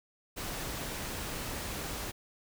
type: noise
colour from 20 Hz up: pink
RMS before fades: -38 dBFS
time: 0.36-2.12 s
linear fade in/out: 20 ms
effects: none